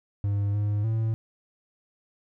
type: tone with pitch steps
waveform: triangle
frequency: 101.2 / 103.6 / 111.7 Hz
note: G#2 / G#2 / A2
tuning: -44 / -4 / +27 cents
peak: -21 dBFS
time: 0.24-1.14 s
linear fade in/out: 0 ms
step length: 300 ms
effects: none